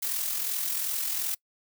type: noise with amplitude modulation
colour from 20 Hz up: blue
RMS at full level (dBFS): -28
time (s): 0.02-1.35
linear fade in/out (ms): 10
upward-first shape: sine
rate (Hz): 42.7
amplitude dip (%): 45
effects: noise-tail reverb RT60 0.1 s tail -24 dB re dry